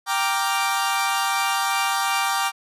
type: chord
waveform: sawtooth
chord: G minor seventh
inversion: none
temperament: equal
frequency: 784 / 932.3 / 1174.7 / 1396.9 Hz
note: G5 / Bb5 / D6 / F6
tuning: 0 / 0 / 0 / 0 cents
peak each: -21 / -23 / -21 / -26 dBFS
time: 0.06-2.52 s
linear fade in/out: 50 ms
effects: resampled to 32000 Hz